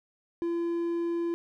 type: tone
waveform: triangle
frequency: 340 Hz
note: F4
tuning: 46 cents flat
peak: -25 dBFS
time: 0.42-1.34 s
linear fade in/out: 0 ms
effects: none

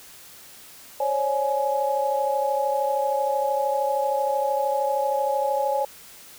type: tone cluster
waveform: sine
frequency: 540 / 573 / 839 Hz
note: C#5 / D5 / G#5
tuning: -45 / -43 / +17 cents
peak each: -25 / -27 / -24 dBFS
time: 1-5.85 s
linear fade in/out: 5 ms
effects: white hiss -46 dBFS RMS until 6.38 s

